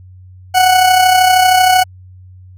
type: tone with amplitude modulation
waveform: 40% pulse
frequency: 740 Hz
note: F#5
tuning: in tune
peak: -4 dBFS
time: 0.54-1.84 s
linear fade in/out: 20 ms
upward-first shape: sine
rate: 32.9 Hz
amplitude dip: 45%
effects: added 92 Hz sine -35 dBFS peak until 2.57 s